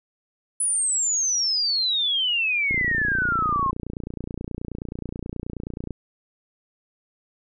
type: exponential sweep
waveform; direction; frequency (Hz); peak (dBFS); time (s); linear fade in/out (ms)
sine; down; 10060 to 1046.5; -20; 0.6-3.71; 5
type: click train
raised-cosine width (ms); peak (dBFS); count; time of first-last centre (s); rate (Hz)
3; -18; 95; 2.71-5.907; 29.4
effects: none